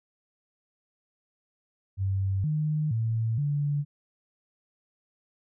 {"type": "tone with pitch steps", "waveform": "sine", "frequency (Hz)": [96.7, 152.8, 112.9, 144.8], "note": ["G2", "D#3", "A2", "D3"], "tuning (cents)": [-23, -31, 45, -24], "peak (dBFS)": -24, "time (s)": [1.97, 3.85], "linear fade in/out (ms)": 50, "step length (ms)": 470, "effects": []}